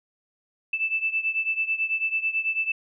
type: beating tone pair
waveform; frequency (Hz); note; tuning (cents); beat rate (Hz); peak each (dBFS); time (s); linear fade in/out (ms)
sine; 2637 / 2646.1; E7 / E7; 0 / +6; 9.1; -25 / -28; 0.73-2.72; 5
effects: none